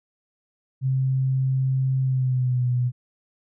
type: tone with pitch glide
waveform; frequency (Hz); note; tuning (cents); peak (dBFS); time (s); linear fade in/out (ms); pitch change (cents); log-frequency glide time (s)
sine; 132 to 123.87; C3 to B2; +16 to +6; -19; 0.81-2.92; 50; -110; 2.01-2.67
effects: none